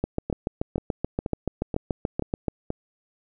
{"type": "two click trains", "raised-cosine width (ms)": 2, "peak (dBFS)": [-11, -14], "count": [18, 6], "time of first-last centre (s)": [[0.04, 2.483], [0.3, 2.704]], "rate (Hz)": [6.96, 2.08], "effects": []}